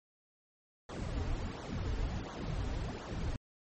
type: noise with flanger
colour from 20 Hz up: brown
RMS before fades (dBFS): -37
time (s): 0.89-3.36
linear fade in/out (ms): 2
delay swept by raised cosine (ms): 0.38 to 5.98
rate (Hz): 1.4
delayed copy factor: -0.85
effects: MP3 32 kbps